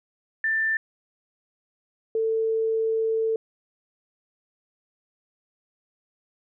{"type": "tone pair in turn", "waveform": "sine", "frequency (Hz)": [1778, 445.9], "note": ["A6", "A4"], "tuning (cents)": [18, 23], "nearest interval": "2 octaves", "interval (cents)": 2395, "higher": "first", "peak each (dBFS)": -21, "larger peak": "neither", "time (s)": [[0.44, 0.77], [2.15, 3.36]], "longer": "second", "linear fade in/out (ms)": 2, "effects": []}